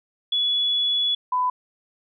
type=tone pair in turn; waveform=sine; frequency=3403 / 1000.7 Hz; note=G#7 / B5; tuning=+41 / +23 cents; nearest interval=octave + major sixth; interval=2118 cents; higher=first; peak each=-19 dBFS; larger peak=neither; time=0.32-1.15 / 1.32-1.5 s; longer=first; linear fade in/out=5 ms; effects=none